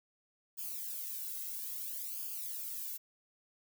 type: noise with flanger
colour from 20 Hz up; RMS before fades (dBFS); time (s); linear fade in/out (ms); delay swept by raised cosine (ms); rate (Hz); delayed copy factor
violet; -41; 0.57-2.98; 20; 0.51 to 1.71; 0.6; -0.95
effects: none